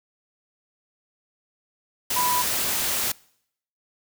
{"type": "tone in noise", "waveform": "sine", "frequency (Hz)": 987.8, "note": "B5", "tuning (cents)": 0, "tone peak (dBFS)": -22, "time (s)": [2.16, 2.42], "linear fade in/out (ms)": 5, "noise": "white", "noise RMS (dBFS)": -25, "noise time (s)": [2.1, 3.12], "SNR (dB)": 0, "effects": ["noise-tail reverb RT60 0.7 s tail -24 dB re dry"]}